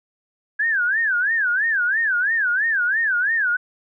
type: tone with vibrato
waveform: sine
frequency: 1622 Hz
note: G#6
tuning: 41 cents flat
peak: -17 dBFS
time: 0.59-3.57 s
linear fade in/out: 10 ms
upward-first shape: sine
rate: 3 Hz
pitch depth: 230 cents each way
effects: none